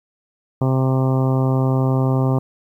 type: harmonic tone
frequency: 131.4 Hz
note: C3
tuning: 8 cents sharp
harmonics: 1 / 2 / 3 / 4 / 5 / 6 / 7 / 8 / 9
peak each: -16 / -22 / -26 / -28 / -30 / -32 / -33 / -34 / -35 dBFS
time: 0.61-2.39 s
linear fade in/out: 5 ms
effects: 9-bit